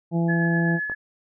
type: harmonic tone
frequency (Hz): 168.3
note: E3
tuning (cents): +36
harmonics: 1 / 2 / 3 / 4 / 5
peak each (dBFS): -20 / -27 / -35 / -33 / -36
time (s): 0.11-0.8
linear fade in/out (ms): 50
type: tone with tremolo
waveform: sine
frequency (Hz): 1707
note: G#6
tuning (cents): +47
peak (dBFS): -24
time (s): 0.28-0.95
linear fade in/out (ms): 20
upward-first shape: sine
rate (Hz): 7.9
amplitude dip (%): 35
type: clicks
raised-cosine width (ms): 1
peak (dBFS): -21 / -29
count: 2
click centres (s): 0.898 / 0.918
effects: none